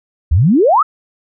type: exponential sweep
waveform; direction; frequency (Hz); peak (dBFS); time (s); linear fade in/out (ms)
sine; up; 67.6 to 1355; -7; 0.31-0.83; 10
effects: none